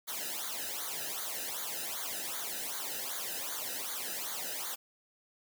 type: noise with flanger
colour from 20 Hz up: white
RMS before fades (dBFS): -38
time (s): 0.07-4.76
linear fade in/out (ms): 20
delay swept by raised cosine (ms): 0.37 to 0.92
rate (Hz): 2.6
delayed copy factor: -0.95
effects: none